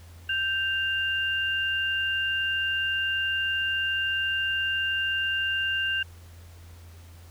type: tone pair together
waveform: sine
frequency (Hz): 1564.8 / 2794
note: G6 / F7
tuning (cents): -4 / 0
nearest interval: minor seventh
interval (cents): 1004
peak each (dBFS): -27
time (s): 0.29-6.03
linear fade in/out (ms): 5
effects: added 85 Hz sine -45 dBFS peak until 7.3 s + pink hiss -55 dBFS RMS until 7.3 s